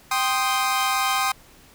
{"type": "chord", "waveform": "sawtooth", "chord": "C minor", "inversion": "second", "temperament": "equal", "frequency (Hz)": [784, 1046.5, 1244.5], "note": ["G5", "C6", "Eb6"], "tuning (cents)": [0, 0, 0], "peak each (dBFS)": -21, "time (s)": [0.11, 1.32], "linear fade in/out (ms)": 5, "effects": ["pink hiss -51 dBFS RMS until 1.74 s"]}